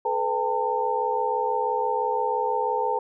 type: tone cluster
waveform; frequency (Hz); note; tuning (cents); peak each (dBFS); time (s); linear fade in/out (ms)
sine; 430.2 / 496.2 / 806 / 903; A4 / B4 / G5 / A5; -39 / +8 / +48 / +45; -29 / -28 / -30 / -25; 0.05-2.99; 5
effects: none